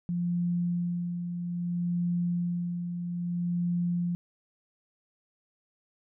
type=tone with tremolo; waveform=sine; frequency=174.4 Hz; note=F3; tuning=2 cents flat; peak=-25 dBFS; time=0.09-4.15 s; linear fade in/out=0 ms; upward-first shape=sine; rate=0.61 Hz; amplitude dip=50%; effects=none